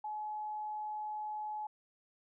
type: tone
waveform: sine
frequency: 850 Hz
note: G#5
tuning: 40 cents sharp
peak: -37 dBFS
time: 0.04-1.67 s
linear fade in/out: 5 ms
effects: none